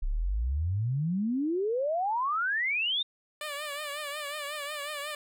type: exponential sweep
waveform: sine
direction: up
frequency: 30.86 to 3729 Hz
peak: -26 dBFS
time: 0.02-3.03 s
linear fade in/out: 10 ms
type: tone with vibrato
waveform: 10% pulse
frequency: 587.3 Hz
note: D5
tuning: in tune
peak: -26 dBFS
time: 3.41-5.15 s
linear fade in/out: 2 ms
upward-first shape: triangle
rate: 5.5 Hz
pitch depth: 85 cents each way
effects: none